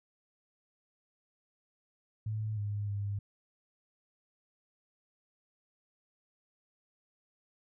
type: tone with pitch steps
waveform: sine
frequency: 108.2 / 103 / 101.2 Hz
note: A2 / G#2 / G#2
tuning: -29 / -14 / -44 cents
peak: -32 dBFS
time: 2.26-3.19 s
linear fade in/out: 5 ms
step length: 310 ms
effects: none